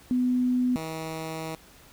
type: tone pair in turn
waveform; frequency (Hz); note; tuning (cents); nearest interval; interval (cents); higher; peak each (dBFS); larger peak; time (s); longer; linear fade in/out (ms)
sine / 10% pulse; 250 / 160.09; B3 / D#3; +21 / +50; minor sixth; 771; first; -21 / -24; first; 0.11-0.76 / 0.76-1.55; second; 0
effects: pink hiss -53 dBFS RMS until 1.92 s